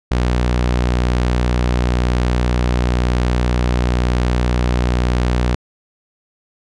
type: tone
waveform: sawtooth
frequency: 61 Hz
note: B1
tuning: 21 cents flat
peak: -10 dBFS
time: 0.11-5.55 s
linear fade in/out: 5 ms
effects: low-pass 6000 Hz 12 dB/octave